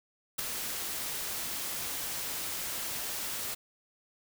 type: noise with ADSR envelope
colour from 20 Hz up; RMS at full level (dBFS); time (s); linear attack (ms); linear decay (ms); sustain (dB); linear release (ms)
white; -29; 0.38-3.55; 14; 4; -7; 13
effects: none